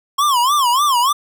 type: tone with vibrato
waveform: square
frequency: 1066 Hz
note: C6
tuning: 32 cents sharp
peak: -13 dBFS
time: 0.18-1.13 s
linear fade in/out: 10 ms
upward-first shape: sine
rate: 3.4 Hz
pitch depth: 200 cents each way
effects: none